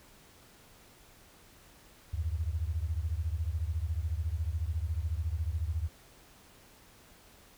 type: beating tone pair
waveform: sine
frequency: 75.2 / 89.2 Hz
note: D2 / F2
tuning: +42 / +37 cents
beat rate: 14 Hz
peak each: -32 / -34 dBFS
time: 2.13-5.89 s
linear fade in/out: 10 ms
effects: pink hiss -58 dBFS RMS until 7.57 s